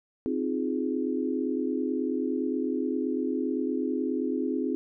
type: chord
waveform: sine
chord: F minor seventh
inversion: second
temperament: equal with one note detuned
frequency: 261.6 / 311.1 / 349.2 / 417.2 Hz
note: C4 / Eb4 / F4 / Ab4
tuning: 0 / 0 / 0 / +8 cents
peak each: -29 / -32 / -33 / -33 dBFS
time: 0.26-4.75 s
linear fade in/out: 0 ms
effects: none